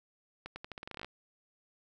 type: accelerating click train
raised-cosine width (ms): 0.3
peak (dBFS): -26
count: 14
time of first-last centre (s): 0.46-1.046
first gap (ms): 100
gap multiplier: 0.85
effects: none